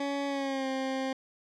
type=tone with pitch glide; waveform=20% pulse; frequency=280.7 to 264.9 Hz; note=C#4 to C4; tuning=+22 to +22 cents; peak=-25 dBFS; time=0-1.13 s; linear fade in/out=5 ms; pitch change=-100 cents; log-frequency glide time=0.27-0.67 s; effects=low-pass 5000 Hz 12 dB/octave